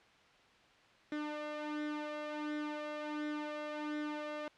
sawtooth tone with flanger, 300 Hz, D4, 37 cents sharp, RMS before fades -40 dBFS, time 1.12-4.48 s, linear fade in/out 2 ms, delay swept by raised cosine 0.54 to 1.84 ms, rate 1.4 Hz, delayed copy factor +0.6, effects white hiss -63 dBFS RMS until 4.57 s + low-pass 3000 Hz 12 dB/octave

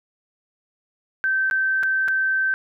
sine tone with dropouts, 1550 Hz, G6, 20 cents flat, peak -18 dBFS, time 1.24-2.54 s, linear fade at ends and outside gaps 0 ms, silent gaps 1.5-1.511 / 1.83-1.834 / 2.08-2.084 s, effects none

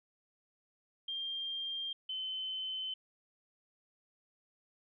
sine tone pair in turn, 3192 / 3058 Hz, G7 / G7, +31 / -44 cents, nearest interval minor second, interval 75 cents, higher first, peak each -36 / -36 dBFS, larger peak neither, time 1.08-1.93 / 2.09-2.94 s, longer neither, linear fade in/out 5 ms, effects none

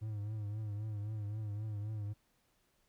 triangle tone with vibrato, 105.7 Hz, G#2, 31 cents sharp, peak -35 dBFS, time 0.01-2.14 s, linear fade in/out 20 ms, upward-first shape triangle, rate 3.8 Hz, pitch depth 78 cents each way, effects pink hiss -75 dBFS RMS until 2.88 s

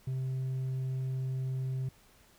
triangle tone with hard clipping, 130.81 Hz, C3, in tune, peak -30 dBFS, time 0.07-1.89 s, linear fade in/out 5 ms, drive 1 dB, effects pink hiss -62 dBFS RMS until 2.38 s

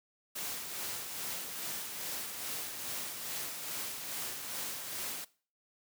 white noise with tremolo, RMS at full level -38 dBFS, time 0.35-5.25 s, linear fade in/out 10 ms, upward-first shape sine, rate 2.4 Hz, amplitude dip 40%, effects noise-tail reverb RT60 0.4 s tail -20 dB re dry + high-pass 100 Hz 12 dB/octave

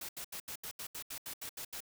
white noise bursts, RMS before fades -43 dBFS, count 12, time 0.01-1.805 s, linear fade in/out 5 ms, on 79 ms, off 77 ms, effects none

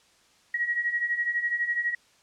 sine beating tone pair, 1897 / 1909 Hz, A#6 / A#6, +30 / +41 cents, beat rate 12 Hz, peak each -31 / -26 dBFS, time 0.54-1.95 s, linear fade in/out 5 ms, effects white hiss -61 dBFS RMS until 2.22 s + low-pass 7000 Hz 12 dB/octave

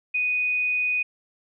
sine tone, 2485 Hz, D#7, 3 cents flat, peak -21 dBFS, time 0.14-1.03 s, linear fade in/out 10 ms, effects none

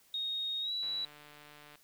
sine tone with pitch glide, 3729 to 3928 Hz, A#7 to B7, 0 to -10 cents, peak -33 dBFS, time 0.14-1.05 s, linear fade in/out 2 ms, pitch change +90 cents, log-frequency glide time 0.61-0.72 s
click train, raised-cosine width 0.3 ms, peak -38 dBFS, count 138, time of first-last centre 0.83-1.756 s, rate 148 Hz
effects white hiss -65 dBFS RMS until 1.83 s

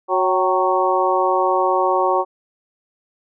harmonic tone with a mistuned harmonic, 184.5 Hz, F#3, 5 cents flat, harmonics 2 / 3 / 4 / 5 / 6, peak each -21 / -21 / -21 / -21 / -21 dBFS, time 0.08-2.25 s, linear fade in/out 50 ms, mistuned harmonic 4, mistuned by +58 cents, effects none

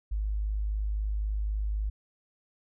sine tone, 51.91 Hz, G#1, in tune, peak -27 dBFS, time 0.11-1.9 s, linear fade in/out 10 ms, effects none

